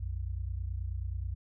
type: tone pair together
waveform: sine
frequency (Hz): 60.7 / 90.06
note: B1 / F#2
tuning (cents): -29 / -46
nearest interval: perfect fifth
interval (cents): 683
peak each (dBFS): -35 / -36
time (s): 0-1.35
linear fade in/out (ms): 10
effects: none